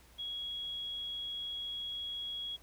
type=tone; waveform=sine; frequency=3322 Hz; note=G#7; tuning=in tune; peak=-37 dBFS; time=0.18-2.57 s; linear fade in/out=20 ms; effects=added 60 Hz sine -61 dBFS peak until 2.62 s + pink hiss -62 dBFS RMS until 2.62 s